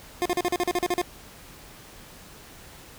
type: tone bursts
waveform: 25% pulse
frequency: 355 Hz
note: F4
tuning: 28 cents sharp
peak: -18 dBFS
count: 11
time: 0.22-1.015 s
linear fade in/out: 0 ms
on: 35 ms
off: 41 ms
effects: pink hiss -47 dBFS RMS until 2.98 s